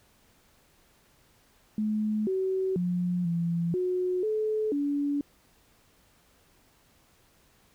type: tone with pitch steps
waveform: sine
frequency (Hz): 213.9 / 378.7 / 177.9 / 169.5 / 364.7 / 431.7 / 286.4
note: A3 / F#4 / F3 / E3 / F#4 / A4 / D4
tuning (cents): -49 / +40 / +32 / +49 / -25 / -33 / -43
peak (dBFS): -25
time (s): 1.78-5.21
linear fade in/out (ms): 2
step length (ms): 490
effects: pink hiss -63 dBFS RMS until 7.74 s